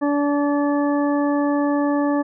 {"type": "harmonic tone", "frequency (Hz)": 288.4, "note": "D4", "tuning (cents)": -31, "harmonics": [1, 2, 3, 4, 6], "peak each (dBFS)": [-18, -24, -28, -30, -34], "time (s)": [0.01, 2.23], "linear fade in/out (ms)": 20, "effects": []}